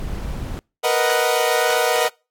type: noise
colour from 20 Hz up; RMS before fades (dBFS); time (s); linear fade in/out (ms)
brown; -27; 0-0.59; 0
type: chord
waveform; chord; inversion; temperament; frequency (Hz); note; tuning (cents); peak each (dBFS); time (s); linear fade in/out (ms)
sawtooth; B major seventh; third; equal; 466.2 / 493.9 / 622.3 / 740; A#4 / B4 / D#5 / F#5; 0 / 0 / 0 / 0; -18; 0.83-2.09; 20
effects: noise-tail reverb RT60 0.3 s tail -26 dB re dry + AAC 64 kbps